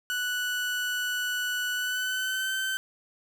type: tone with pitch glide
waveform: 30% pulse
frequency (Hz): 1480 to 1540.2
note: F#6 to G6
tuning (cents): 0 to -31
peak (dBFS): -25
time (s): 0.1-2.77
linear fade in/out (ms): 0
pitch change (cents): +69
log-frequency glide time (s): 1.73-2.52
effects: none